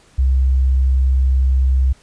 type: tone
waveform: sine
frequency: 65.41 Hz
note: C2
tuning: in tune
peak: -11 dBFS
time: 0.18-1.93 s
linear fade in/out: 10 ms
effects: pink hiss -51 dBFS RMS until 2.02 s + resampled to 22050 Hz